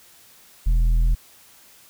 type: tone with tanh clipping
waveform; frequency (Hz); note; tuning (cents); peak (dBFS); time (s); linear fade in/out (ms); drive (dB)
sine; 41.2; E1; 0; -16; 0.66-1.15; 10; 6
effects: white hiss -51 dBFS RMS until 1.89 s